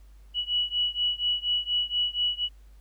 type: beating tone pair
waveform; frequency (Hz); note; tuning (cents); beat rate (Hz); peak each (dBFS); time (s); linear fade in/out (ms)
sine; 2936 / 2940.2; F#7 / F#7; -14 / -12; 4.2; -27 / -28; 0.34-2.49; 50
effects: added 50 Hz sine -48 dBFS peak until 2.8 s + pink hiss -66 dBFS RMS until 2.8 s